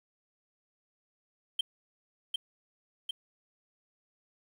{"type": "tone with echo", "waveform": "triangle", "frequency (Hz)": 3136, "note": "G7", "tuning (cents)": 0, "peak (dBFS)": -24, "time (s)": [1.59, 1.61], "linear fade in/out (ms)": 5, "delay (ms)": 750, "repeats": 2, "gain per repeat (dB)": -3, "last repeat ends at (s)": 3.11, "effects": ["10-bit"]}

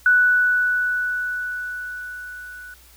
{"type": "tone with level ramp", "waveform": "sine", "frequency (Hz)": 1481, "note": "F#6", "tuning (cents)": 1, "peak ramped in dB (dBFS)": [-11, -36], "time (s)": [0.06, 2.74], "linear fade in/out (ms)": 2, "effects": ["added 60 Hz sine -51 dBFS peak until 2.96 s", "white hiss -51 dBFS RMS until 2.96 s"]}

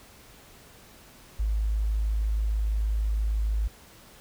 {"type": "tone", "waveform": "sine", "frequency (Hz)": 53.2, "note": "G#1", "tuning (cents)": 42, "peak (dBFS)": -23, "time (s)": [1.39, 3.68], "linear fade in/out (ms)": 10, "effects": ["pink hiss -52 dBFS RMS until 4.2 s"]}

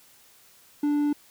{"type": "tone with hard clipping", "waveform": "triangle", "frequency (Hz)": 292.8, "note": "D4", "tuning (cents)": -5, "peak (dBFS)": -22, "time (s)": [0.83, 1.13], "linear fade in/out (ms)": 5, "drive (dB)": 6, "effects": ["white hiss -56 dBFS RMS until 1.3 s"]}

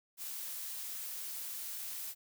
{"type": "noise", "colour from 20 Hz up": "blue", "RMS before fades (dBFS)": -42, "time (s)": [0.17, 2.15], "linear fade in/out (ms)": 50, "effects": []}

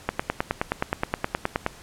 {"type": "click train", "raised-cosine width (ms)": 0.5, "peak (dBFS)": -7, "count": 16, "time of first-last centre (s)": [0.09, 1.664], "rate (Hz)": 9.53, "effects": ["pink hiss -47 dBFS RMS until 1.82 s", "low-pass 11000 Hz 12 dB/octave"]}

